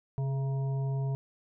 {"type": "harmonic tone with a mistuned harmonic", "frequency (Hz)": 134.7, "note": "C#3", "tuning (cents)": -49, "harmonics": [1, 3, 5, 7], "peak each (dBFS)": [-28, -43, -46, -49], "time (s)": [0.18, 1.15], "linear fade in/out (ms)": 0, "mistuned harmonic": 3, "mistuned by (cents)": 52, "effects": []}